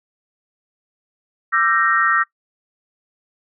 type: chord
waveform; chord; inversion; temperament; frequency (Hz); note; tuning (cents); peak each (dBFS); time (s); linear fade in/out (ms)
sine; E half-diminished seventh; third; equal with one note detuned; 1174.7 / 1340.8 / 1568 / 1864.7; D6 / E6 / G6 / Bb6; 0 / +29 / 0 / 0; -22 / -17 / -22 / -19; 1.52-2.24; 20
effects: noise-tail reverb RT60 0.1 s tail -19 dB re dry